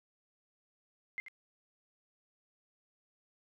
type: tone with echo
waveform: sine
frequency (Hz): 2093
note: C7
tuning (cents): 0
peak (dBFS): -35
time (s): 1.18-1.2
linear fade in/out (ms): 0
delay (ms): 83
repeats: 1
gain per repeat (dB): -10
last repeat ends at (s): 1.283
effects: none